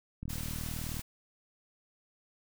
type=click train; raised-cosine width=5 ms; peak=-27 dBFS; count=31; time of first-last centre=0.23-0.993 s; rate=39.3 Hz
type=noise; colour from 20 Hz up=white; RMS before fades=-43 dBFS; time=0.29-1.02 s; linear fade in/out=10 ms
effects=none